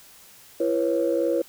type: tone cluster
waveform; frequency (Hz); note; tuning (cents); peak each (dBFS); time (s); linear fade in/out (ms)
sine; 336.6 / 485.1 / 548; E4 / B4 / C#5; +36 / -31 / -20; -24; 0.6-1.42; 5
effects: tanh soft clip ceiling -12 dBFS + white hiss -50 dBFS RMS until 1.48 s